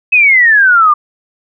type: exponential sweep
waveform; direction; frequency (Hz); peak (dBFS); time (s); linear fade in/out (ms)
sine; down; 2589 to 1174.7; -4; 0.12-0.94; 10
effects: none